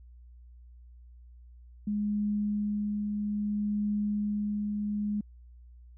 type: tone with tremolo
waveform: sine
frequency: 207.7 Hz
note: G#3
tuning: in tune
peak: -26 dBFS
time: 1.87-5.21 s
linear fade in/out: 5 ms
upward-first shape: triangle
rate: 0.61 Hz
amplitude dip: 30%
effects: added 60 Hz sine -49 dBFS peak until 5.97 s